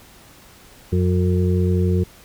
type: harmonic tone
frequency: 90.7 Hz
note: F#2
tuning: 34 cents flat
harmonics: 1 / 2 / 4 / 5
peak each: -17 / -21 / -24 / -28 dBFS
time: 0.92-2.04 s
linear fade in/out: 10 ms
effects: pink hiss -47 dBFS RMS until 2.24 s